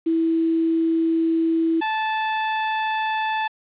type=tone pair in turn; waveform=sine / sawtooth; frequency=327.4 / 874.1 Hz; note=E4 / A5; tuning=-12 / -12 cents; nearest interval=octave + perfect fourth; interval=1700 cents; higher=second; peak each=-17 dBFS; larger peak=neither; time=0.06-1.81 / 1.81-3.48 s; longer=first; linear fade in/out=10 ms; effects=resampled to 8000 Hz + 8-bit